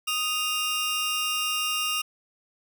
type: tone pair together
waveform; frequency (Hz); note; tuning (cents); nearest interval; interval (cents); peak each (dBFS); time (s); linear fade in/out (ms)
sawtooth; 1244.6 / 2794; D#6 / F7; 0 / 0; octave + major second; 1400; -27 / -23; 0.07-2.02; 10
effects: none